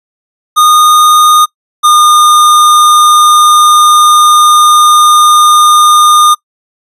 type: tone pair in turn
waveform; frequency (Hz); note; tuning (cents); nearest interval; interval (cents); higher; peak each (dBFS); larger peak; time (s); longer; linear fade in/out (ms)
square; 1228 / 1216.7; D#6 / D#6; -23 / -39; unison; 16; first; -3; neither; 0.56-1.46 / 1.83-6.35; second; 20
effects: noise-tail reverb RT60 0.1 s tail -22 dB re dry + resampled to 32000 Hz